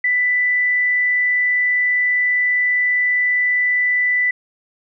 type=tone; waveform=sine; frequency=1985 Hz; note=B6; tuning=8 cents sharp; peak=-14 dBFS; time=0.04-4.31 s; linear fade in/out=5 ms; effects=none